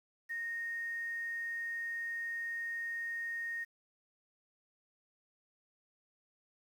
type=tone with quantisation; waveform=sine; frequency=1854 Hz; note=A#6; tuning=10 cents flat; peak=-36 dBFS; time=0.29-3.65 s; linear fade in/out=20 ms; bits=10; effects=none